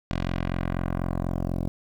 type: tone with low-pass filter sweep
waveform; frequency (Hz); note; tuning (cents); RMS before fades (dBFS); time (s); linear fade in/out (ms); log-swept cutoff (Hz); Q
10% pulse; 44.12; F1; +18; -28; 0.11-1.68; 0; 4300 to 510; 0.98
effects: 8-bit